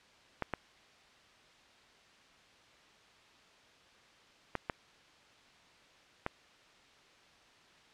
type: clicks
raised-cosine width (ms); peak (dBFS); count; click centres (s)
0.5; -18; 5; 0.423 / 0.537 / 4.553 / 4.698 / 6.264
effects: white hiss -61 dBFS RMS until 7.93 s + low-pass 4000 Hz 12 dB/octave